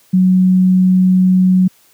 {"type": "tone", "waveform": "sine", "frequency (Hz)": 185, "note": "F#3", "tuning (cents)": 0, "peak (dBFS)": -7, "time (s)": [0.13, 1.68], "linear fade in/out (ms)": 10, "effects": ["white hiss -51 dBFS RMS until 1.93 s", "high-pass 80 Hz 12 dB/octave"]}